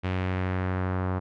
sawtooth tone with low-pass filter sweep, 92.5 Hz, F#2, in tune, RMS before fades -28 dBFS, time 0.03-1.2 s, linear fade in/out 20 ms, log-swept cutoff 2700 to 1200 Hz, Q 1.6, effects none

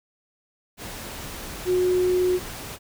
sine tone in noise, 363.9 Hz, F#4, 29 cents flat, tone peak -18 dBFS, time 1.65-2.4 s, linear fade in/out 50 ms, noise pink, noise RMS -36 dBFS, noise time 0.77-2.79 s, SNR +15 dB, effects none

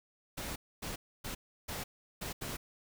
pink noise bursts at uneven times, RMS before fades -40 dBFS, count 6, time 0.37-0.56 / 0.82-0.96 / 1.24-1.35 / 1.68-1.84 / 2.21-2.33 / 2.41-2.57 s, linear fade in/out 10 ms, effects none

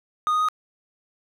triangle tone with pitch steps, 1234 / 1241.9 / 1249.8 Hz, D#6 / D#6 / D#6, -15 / -4 / +7 cents, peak -17 dBFS, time 0.27-0.486 s, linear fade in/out 0 ms, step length 72 ms, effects none

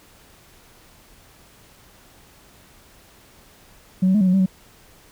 sine tone with pitch steps, 185.9 / 188.5 / 212.3 / 187.5 / 182.4 / 192.5 / 186.7 Hz, F#3 / F#3 / G#3 / F#3 / F#3 / G3 / F#3, +8 / +32 / +38 / +23 / -24 / -31 / +16 cents, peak -12 dBFS, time 4.02-4.461 s, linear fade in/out 10 ms, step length 63 ms, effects tanh soft clip ceiling -11 dBFS + pink hiss -51 dBFS RMS until 5.11 s

